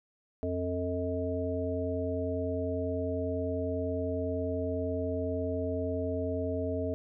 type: harmonic tone with a mistuned harmonic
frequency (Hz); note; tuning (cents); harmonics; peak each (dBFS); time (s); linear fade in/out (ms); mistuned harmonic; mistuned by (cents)
89; F2; +33; 1 / 3 / 5 / 7; -35 / -35 / -35 / -35; 0.43-6.94; 0; 7; +27
effects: none